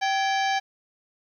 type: harmonic tone with a mistuned harmonic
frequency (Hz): 779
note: G5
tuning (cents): -11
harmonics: 1 / 2 / 3 / 4 / 5 / 6 / 7 / 8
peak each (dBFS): -23 / -29 / -33 / -35 / -37 / -39 / -40 / -41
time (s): 0.01-0.6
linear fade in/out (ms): 20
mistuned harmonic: 2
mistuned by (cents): +130
effects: 10-bit